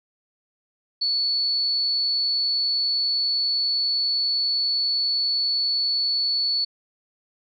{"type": "tone", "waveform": "sine", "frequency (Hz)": 4435, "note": "C#8", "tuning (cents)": 0, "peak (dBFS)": -20, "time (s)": [1.01, 6.65], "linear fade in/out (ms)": 10, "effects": []}